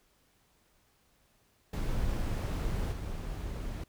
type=noise with level steps; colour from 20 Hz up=brown; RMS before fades=-32 / -37 dBFS; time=1.73-3.84 s; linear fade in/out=5 ms; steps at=2.91 s; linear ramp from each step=20 ms; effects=pink hiss -69 dBFS RMS until 3.88 s